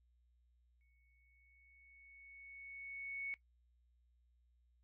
sine tone with exponential growth, 2217 Hz, C#7, in tune, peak -39 dBFS, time 0.81-3.34 s, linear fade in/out 0 ms, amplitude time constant 550 ms, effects noise-tail reverb RT60 0.1 s tail -18 dB re dry + added 60 Hz sine -70 dBFS peak until 4.83 s

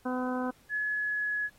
harmonic tone, 252.8 Hz, B3, 41 cents sharp, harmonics 1 / 2 / 3 / 4 / 5 / 6, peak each -31 / -36 / -38 / -39 / -42 / -42 dBFS, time 0.05-0.51 s, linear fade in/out 10 ms
sine tone with pitch glide, 1700 to 1689.2 Hz, G#6 to G#6, +40 to +29 cents, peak -28 dBFS, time 0.69-1.5 s, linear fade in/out 50 ms, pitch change -11 cents, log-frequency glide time 0.87-1.37 s
effects pink hiss -63 dBFS RMS until 1.58 s + AAC 48 kbps

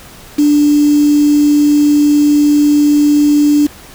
sine tone with quantisation, 293.7 Hz, D4, in tune, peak -6 dBFS, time 0.38-3.67 s, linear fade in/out 10 ms, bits 4, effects pink hiss -36 dBFS RMS until 3.94 s

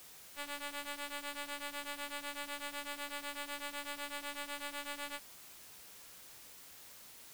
5% pulse ring-modulated tone, 288 Hz, D4, 34 cents flat, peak -27 dBFS, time 0.35-5.2 s, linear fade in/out 50 ms, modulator 292 Hz, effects white hiss -55 dBFS RMS until 7.33 s

